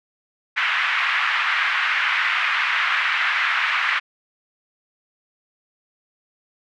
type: band-pass noise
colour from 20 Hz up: white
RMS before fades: -21 dBFS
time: 0.56-4 s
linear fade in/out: 20 ms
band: 1200 to 2400 Hz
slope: 24 dB/octave
effects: none